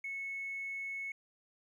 triangle tone, 2200 Hz, C#7, 14 cents flat, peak -34 dBFS, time 0.04-1.12 s, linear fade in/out 5 ms, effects tanh soft clip ceiling -35 dBFS

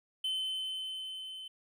triangle tone with level ramp, 3061 Hz, G7, 42 cents flat, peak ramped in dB -29 to -41 dBFS, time 0.24-1.48 s, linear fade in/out 5 ms, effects none

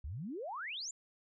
sine exponential sweep, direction up, 61.74 to 7459 Hz, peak -39 dBFS, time 0.04-0.91 s, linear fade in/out 5 ms, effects none

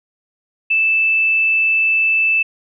sine tone, 2637 Hz, E7, in tune, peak -12 dBFS, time 0.7-2.43 s, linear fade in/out 10 ms, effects none

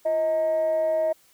sine tone with frequency modulation, 633 Hz, D#5, 30 cents sharp, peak -19 dBFS, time 0.05-1.13 s, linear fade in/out 10 ms, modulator 289 Hz, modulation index 0.24, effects tanh soft clip ceiling -17 dBFS + white hiss -59 dBFS RMS until 1.33 s

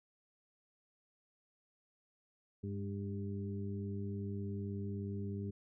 harmonic tone with a mistuned harmonic, 99.6 Hz, G2, 28 cents sharp, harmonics 1 / 2 / 3 / 4, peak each -40 / -42 / -50 / -47 dBFS, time 2.63-5.51 s, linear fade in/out 10 ms, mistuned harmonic 2, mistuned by +25 cents, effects none

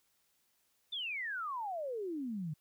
sine exponential sweep, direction down, 3603 to 145 Hz, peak -36 dBFS, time 0.92-2.54 s, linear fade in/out 10 ms, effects white hiss -75 dBFS RMS until 2.6 s

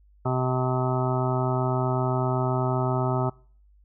harmonic tone, 127.8 Hz, C3, 40 cents flat, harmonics 1 / 2 / 3 / 5 / 6 / 7 / 8 / 9 / 10, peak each -25 / -32 / -30 / -31 / -34 / -33 / -39 / -38 / -34 dBFS, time 0.25-3.3 s, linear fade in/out 10 ms, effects noise-tail reverb RT60 0.5 s tail -25 dB re dry + added 50 Hz sine -54 dBFS peak until 3.84 s

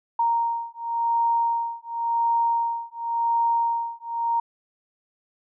sine beating tone pair, 930 / 930.92 Hz, A#5 / A#5, -4 / -3 cents, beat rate 0.92 Hz, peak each -24 dBFS, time 0.19-4.4 s, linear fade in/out 5 ms, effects none

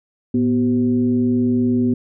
sine tone with frequency modulation, 245.9 Hz, B3, 7 cents flat, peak -14 dBFS, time 0.34-1.94 s, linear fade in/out 5 ms, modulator 137 Hz, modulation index 0.62, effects none

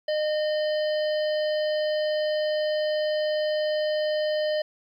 harmonic tone with a mistuned harmonic, 611 Hz, D#5, 32 cents flat, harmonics 1 / 3 / 5 / 7 / 8, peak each -23 / -36 / -37 / -42 / -41 dBFS, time 0.08-4.62 s, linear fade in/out 5 ms, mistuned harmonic 7, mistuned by -28 cents, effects 10-bit

